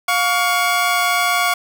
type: tone pair together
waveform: 20% pulse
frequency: 709 / 1125.5 Hz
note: F5 / C#6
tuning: +26 / +26 cents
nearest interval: minor sixth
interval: 800 cents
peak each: -13 dBFS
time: 0.08-1.54 s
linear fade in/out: 5 ms
effects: none